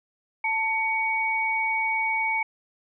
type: tone pair together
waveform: sine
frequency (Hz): 886 / 2243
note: A5 / C#7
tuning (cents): +12 / +20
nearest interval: octave + major third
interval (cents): 1608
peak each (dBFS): -27 / -24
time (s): 0.44-2.43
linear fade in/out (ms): 5
effects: none